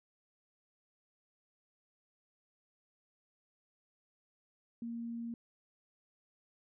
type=tone; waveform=sine; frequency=233.1 Hz; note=A#3; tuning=in tune; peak=-38 dBFS; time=4.82-5.34 s; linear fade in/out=2 ms; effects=none